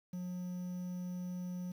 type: tone with quantisation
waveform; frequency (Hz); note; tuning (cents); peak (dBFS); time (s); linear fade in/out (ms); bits
triangle; 179.8; F#3; -49; -36; 0.13-1.72; 5; 10
effects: none